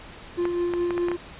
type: tone with tremolo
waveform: triangle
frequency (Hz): 349.2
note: F4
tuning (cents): 0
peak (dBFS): -19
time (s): 0.37-1.17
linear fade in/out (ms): 20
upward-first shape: triangle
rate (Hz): 4.9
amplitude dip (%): 40
type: clicks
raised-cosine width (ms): 0.5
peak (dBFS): -15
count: 6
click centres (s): 0.454 / 0.737 / 0.907 / 0.979 / 1.085 / 1.116
effects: pink hiss -43 dBFS RMS until 1.39 s + resampled to 8000 Hz